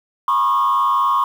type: tone with frequency modulation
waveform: sine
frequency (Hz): 1087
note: C#6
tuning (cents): -34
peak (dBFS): -12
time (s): 0.28-1.24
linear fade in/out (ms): 2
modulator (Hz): 104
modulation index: 0.94
effects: tanh soft clip ceiling -11 dBFS + 7-bit